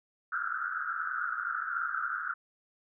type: band-pass noise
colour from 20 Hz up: white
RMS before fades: -34 dBFS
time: 0.32-2.34 s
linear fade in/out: 5 ms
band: 1300 to 1500 Hz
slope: 96 dB/octave
effects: none